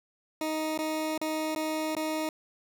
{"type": "tone with dropouts", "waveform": "20% pulse", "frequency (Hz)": 312.6, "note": "D#4", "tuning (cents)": 8, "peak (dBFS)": -24, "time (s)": [0.41, 2.29], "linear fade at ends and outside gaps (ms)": 2, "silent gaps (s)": [[0.777, 0.788], [1.178, 1.214], [1.55, 1.56], [1.952, 1.966]], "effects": []}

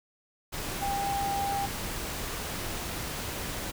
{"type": "tone in noise", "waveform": "sine", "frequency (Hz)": 797, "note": "G5", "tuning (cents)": 28, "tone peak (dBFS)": -28, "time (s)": [0.81, 1.67], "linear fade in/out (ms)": 20, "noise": "pink", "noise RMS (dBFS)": -35, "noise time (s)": [0.52, 3.72], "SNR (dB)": 4, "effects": []}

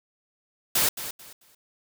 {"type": "noise with echo", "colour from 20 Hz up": "white", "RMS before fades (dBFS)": -22, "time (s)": [0.75, 0.89], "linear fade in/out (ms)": 5, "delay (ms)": 220, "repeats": 3, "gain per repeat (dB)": -12, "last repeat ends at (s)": 1.55, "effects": []}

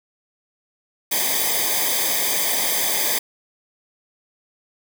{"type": "noise with comb filter", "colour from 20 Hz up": "white", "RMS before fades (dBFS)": -21, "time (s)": [1.11, 3.19], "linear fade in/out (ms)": 10, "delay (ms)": 0.72, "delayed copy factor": -1, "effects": []}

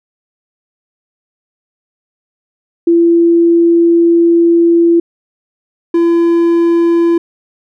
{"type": "tone pair in turn", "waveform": ["sine", "triangle"], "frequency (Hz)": [338.4, 338.4], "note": ["E4", "E4"], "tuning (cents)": [45, 45], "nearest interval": "unison", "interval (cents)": 0, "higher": "neither", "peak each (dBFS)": -5, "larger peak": "neither", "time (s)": [[2.87, 5], [5.94, 7.18]], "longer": "first", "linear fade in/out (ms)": 5, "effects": []}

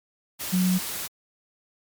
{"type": "tone in noise", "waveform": "sine", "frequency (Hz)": 183.3, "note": "F#3", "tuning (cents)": -16, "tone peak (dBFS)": -19, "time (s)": [0.52, 0.79], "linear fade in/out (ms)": 20, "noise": "white", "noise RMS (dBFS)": -32, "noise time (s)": [0.39, 1.08], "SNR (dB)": 10, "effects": ["MP3 96 kbps"]}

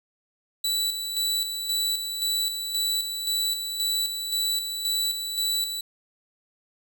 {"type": "tone with tremolo", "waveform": "sawtooth", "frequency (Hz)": 3951, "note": "B7", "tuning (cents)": 0, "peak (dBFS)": -20, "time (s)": [0.64, 5.81], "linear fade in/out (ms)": 5, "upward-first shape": "square", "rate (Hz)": 1.9, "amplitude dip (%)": 50, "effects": []}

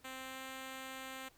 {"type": "tone with pitch glide", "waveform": "5% pulse", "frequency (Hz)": [261.6, 263.3], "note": ["C4", "C4"], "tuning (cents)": [0, 11], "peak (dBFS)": -33, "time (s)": [0.04, 1.29], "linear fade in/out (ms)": 10, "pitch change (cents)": 11, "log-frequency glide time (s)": [0.15, 0.42], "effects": ["pink hiss -67 dBFS RMS until 1.37 s"]}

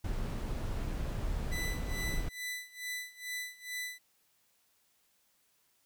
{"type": "noise", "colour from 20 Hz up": "brown", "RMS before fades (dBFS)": -35, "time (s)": [0.04, 2.29], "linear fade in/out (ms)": 5}
{"type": "tone with tremolo", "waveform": "sawtooth", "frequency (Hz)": 1992, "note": "B6", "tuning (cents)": 14, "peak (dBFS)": -32, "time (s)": [1.51, 3.99], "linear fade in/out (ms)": 20, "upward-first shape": "sine", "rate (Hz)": 2.3, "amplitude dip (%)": 90}
{"effects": ["white hiss -72 dBFS RMS until 5.85 s"]}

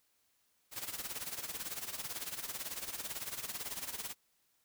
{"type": "noise with tremolo", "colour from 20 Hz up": "white", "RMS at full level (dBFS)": -39, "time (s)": [0.71, 4.15], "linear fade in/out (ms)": 50, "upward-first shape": "sine", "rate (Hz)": 18, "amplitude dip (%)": 75, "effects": ["white hiss -75 dBFS RMS until 4.64 s"]}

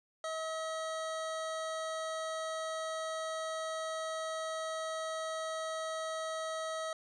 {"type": "tone", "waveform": "25% pulse", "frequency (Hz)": 640, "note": "D#5", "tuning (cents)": 49, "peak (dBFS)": -32, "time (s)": [0.24, 6.93], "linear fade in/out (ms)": 2, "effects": ["resampled to 22050 Hz"]}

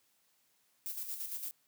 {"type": "noise with tremolo", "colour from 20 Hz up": "violet", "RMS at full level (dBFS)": -39, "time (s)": [0.86, 1.51], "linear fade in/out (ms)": 0, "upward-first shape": "square", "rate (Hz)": 8.8, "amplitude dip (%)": 50, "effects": ["white hiss -73 dBFS RMS until 1.67 s", "high-pass 100 Hz 12 dB/octave"]}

